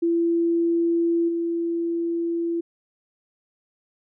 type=tone with level steps; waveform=sine; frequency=337.4 Hz; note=E4; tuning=40 cents sharp; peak=-18 / -22 dBFS; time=0.02-2.61 s; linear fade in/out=10 ms; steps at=1.28 s; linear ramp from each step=10 ms; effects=none